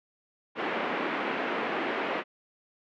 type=band-pass noise; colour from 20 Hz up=pink; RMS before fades=-31 dBFS; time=0.55-2.24 s; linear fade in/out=50 ms; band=250 to 2600 Hz; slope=24 dB/octave; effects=none